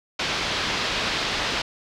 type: low-pass noise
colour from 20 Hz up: white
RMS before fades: -26 dBFS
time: 0.19-1.62 s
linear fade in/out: 5 ms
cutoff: 4500 Hz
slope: 24 dB/octave
effects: none